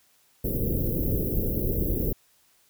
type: band-stop noise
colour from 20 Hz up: pink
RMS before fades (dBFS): -26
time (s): 0.44-2.13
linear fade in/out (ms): 5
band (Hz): 510 to 13000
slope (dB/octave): 48
effects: white hiss -63 dBFS RMS until 2.69 s